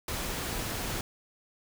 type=noise; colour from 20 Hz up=pink; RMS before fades=-34 dBFS; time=0.08-1.01 s; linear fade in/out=2 ms; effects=none